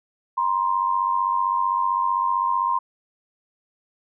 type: tone pair together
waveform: sine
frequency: 950.4 / 1046 Hz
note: A#5 / C6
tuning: +33 / -1 cents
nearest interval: major second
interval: 166 cents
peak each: -23 / -21 dBFS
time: 0.37-2.79 s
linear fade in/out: 10 ms
effects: none